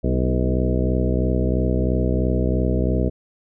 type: harmonic tone with a mistuned harmonic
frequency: 63 Hz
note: B1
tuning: 35 cents sharp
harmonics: 1 / 2 / 3 / 4 / 5 / 6 / 7 / 8 / 10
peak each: -21 / -24 / -26 / -27 / -28 / -29 / -29 / -30 / -31 dBFS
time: 0.03-3.1 s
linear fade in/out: 20 ms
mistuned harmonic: 4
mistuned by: -37 cents
effects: none